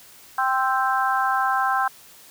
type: harmonic tone with a mistuned harmonic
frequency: 261.6 Hz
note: C4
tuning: in tune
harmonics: 3 / 4 / 5 / 6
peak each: -23 / -24 / -25 / -26 dBFS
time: 0.38-1.88 s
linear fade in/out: 5 ms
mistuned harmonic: 5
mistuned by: +17 cents
effects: white hiss -48 dBFS RMS until 2.3 s